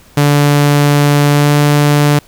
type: tone with pitch glide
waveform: sawtooth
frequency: 145 to 146.43 Hz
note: D3 to D3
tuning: -22 to -5 cents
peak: -3 dBFS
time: 0.17-2.19 s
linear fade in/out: 5 ms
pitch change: +17 cents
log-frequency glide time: 1.3-1.55 s
effects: pink hiss -44 dBFS RMS until 2.27 s